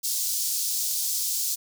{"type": "high-pass noise", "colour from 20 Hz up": "pink", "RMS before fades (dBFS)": -27, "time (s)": [0.03, 1.56], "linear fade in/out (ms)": 20, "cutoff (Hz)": 4900, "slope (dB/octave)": 24, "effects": []}